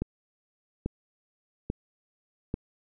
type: click train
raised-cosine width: 3 ms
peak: -16 dBFS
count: 4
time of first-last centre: 0.02-2.541 s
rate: 1.19 Hz
effects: none